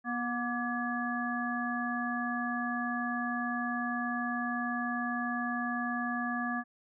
harmonic tone with a mistuned harmonic, 241.9 Hz, B3, 36 cents flat, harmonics 1 / 3 / 5 / 7, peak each -34 / -38 / -38 / -36 dBFS, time 0.04-6.64 s, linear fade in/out 50 ms, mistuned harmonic 5, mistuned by -55 cents, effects none

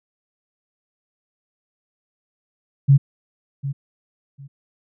sine tone with echo, 138.59 Hz, C#3, in tune, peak -8 dBFS, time 2.88-2.98 s, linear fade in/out 20 ms, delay 750 ms, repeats 2, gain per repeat -14 dB, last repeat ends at 4.48 s, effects none

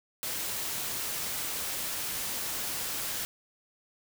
white noise, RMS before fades -34 dBFS, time 0.23-3.25 s, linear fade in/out 0 ms, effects none

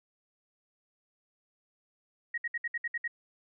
sine tone bursts, 1888 Hz, A#6, 22 cents sharp, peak -30 dBFS, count 8, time 2.34-3.078 s, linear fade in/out 5 ms, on 38 ms, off 62 ms, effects none

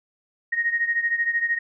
sine beating tone pair, 1864.7 / 1877.7 Hz, A#6 / A#6, 0 / +12 cents, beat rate 13 Hz, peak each -22 / -26 dBFS, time 0.52-1.59 s, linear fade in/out 10 ms, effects none

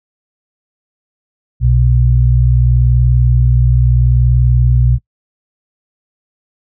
sine tone pair together, 62.3 / 123.03 Hz, B1 / B2, +16 / -6 cents, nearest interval octave, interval 1178 cents, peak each -10 dBFS, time 1.6-4.99 s, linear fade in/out 50 ms, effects noise-tail reverb RT60 0.1 s tail -21 dB re dry

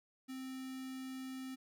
square tone with notch filter, 261.6 Hz, C4, in tune, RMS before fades -45 dBFS, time 0.28-1.56 s, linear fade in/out 20 ms, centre 880 Hz, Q 1.3, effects none

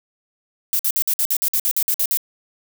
violet noise bursts, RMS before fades -19 dBFS, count 13, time 0.73-2.172 s, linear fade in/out 0 ms, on 62 ms, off 53 ms, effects none

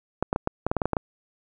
clicks, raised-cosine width 1 ms, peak -9 dBFS, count 11, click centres 0.226 / 0.329 / 0.361 / 0.474 / 0.666 / 0.715 / 0.767 / 0.818 / 0.856 / 0.933 / 0.968 s, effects none

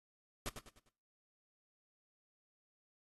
pink noise with echo, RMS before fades -40 dBFS, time 0.46-0.49 s, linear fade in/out 0 ms, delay 100 ms, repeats 4, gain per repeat -8 dB, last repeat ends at 0.89 s, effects noise-tail reverb RT60 0.5 s tail -20 dB re dry + AAC 32 kbps

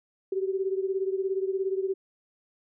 sine beating tone pair, 380 / 397 Hz, F#4 / G4, +46 / +22 cents, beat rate 17 Hz, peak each -27 / -31 dBFS, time 0.32-1.94 s, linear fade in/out 5 ms, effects none

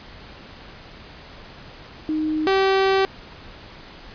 sine / sawtooth tone pair in turn, 310 / 385.9 Hz, D#4 / G4, -6 / -27 cents, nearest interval major third, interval 379 cents, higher second, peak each -20 / -12 dBFS, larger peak second, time 2.09-2.47 / 2.47-3.05 s, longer second, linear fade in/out 0 ms, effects pink hiss -42 dBFS RMS until 4.14 s + resampled to 11025 Hz

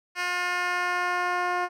10% pulse tone with band-pass filter sweep, 356.8 Hz, F4, 37 cents sharp, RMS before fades -27 dBFS, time 0.15-1.69 s, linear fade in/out 50 ms, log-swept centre 2600 to 770 Hz, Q 0.81, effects none

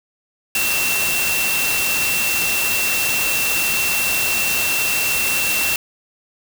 sine tone in noise, 2703 Hz, E7, 43 cents sharp, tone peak -20 dBFS, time 0.55-5.76 s, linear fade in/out 2 ms, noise white, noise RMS -21 dBFS, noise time 0.55-5.76 s, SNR -2 dB, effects none

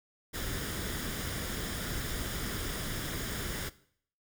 pink noise with comb filter, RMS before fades -36 dBFS, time 0.33-3.7 s, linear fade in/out 20 ms, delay 0.58 ms, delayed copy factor +0.5, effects noise-tail reverb RT60 0.6 s tail -18 dB re dry

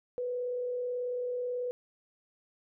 sine tone with frequency modulation, 493.9 Hz, B4, in tune, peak -31 dBFS, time 0.18-1.71 s, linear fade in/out 0 ms, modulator 38.3 Hz, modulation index 0.23, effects none

